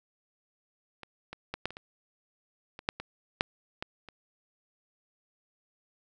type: clicks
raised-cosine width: 0.3 ms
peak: -27 / -24 / -18 / -13 / -27 / -26 / -26 / -10 / -22 / -8 / -18 / -30 dBFS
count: 12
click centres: 1.033 / 1.33 / 1.54 / 1.656 / 1.706 / 1.769 / 2.791 / 2.889 / 3 / 3.409 / 3.825 / 4.087 s
effects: none